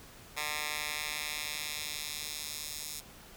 10% pulse tone with high-pass filter sweep, 150.4 Hz, D3, 42 cents sharp, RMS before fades -38 dBFS, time 0.36-3.01 s, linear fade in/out 20 ms, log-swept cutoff 1500 to 5700 Hz, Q 0.91, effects pink hiss -53 dBFS RMS until 3.36 s

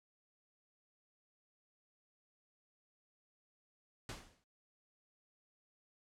pink noise with exponential decay, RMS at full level -42 dBFS, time 4.09-4.44 s, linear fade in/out 2 ms, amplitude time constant 75 ms, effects low-pass 8000 Hz 12 dB/octave + AAC 64 kbps

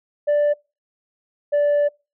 sine tone pair in turn, 587.3 / 582.9 Hz, D5 / D5, 0 / -13 cents, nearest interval unison, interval 13 cents, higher first, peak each -12 dBFS, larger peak neither, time 0.27-0.54 / 1.52-1.89 s, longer second, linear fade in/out 20 ms, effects noise-tail reverb RT60 0.3 s tail -26 dB re dry + tanh soft clip ceiling -14 dBFS

